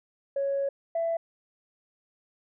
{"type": "tone pair in turn", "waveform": "sine", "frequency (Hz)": [554.4, 665.9], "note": ["C#5", "E5"], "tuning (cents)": [0, 17], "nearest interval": "minor third", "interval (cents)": 317, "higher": "second", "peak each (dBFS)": -24, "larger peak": "neither", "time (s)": [[0.36, 0.69], [0.95, 1.17]], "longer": "first", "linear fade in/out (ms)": 5, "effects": ["tanh soft clip ceiling -21 dBFS"]}